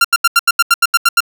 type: tone bursts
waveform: sawtooth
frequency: 1381 Hz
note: F6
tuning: 20 cents flat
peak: -3 dBFS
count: 11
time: 0.01-1.205 s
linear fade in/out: 5 ms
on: 35 ms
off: 81 ms
effects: none